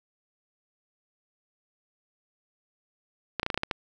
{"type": "clicks", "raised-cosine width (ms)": 0.3, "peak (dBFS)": -11, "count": 8, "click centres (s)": [3.397, 3.431, 3.464, 3.502, 3.544, 3.576, 3.634, 3.712], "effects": []}